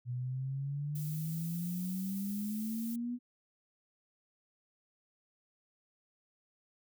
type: exponential sweep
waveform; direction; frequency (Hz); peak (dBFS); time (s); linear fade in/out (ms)
sine; up; 121.3 to 246.9; -34; 0.05-3.19; 50
type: noise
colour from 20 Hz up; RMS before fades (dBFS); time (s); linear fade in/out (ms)
violet; -47; 0.95-2.96; 5
effects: none